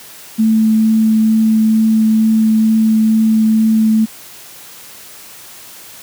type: tone with vibrato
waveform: sine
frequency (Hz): 220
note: A3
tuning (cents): 0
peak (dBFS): -8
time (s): 0.38-4.06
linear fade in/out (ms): 20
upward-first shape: triangle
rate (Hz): 2.2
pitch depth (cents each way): 8
effects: white hiss -36 dBFS RMS until 6.02 s + high-pass 80 Hz 12 dB/octave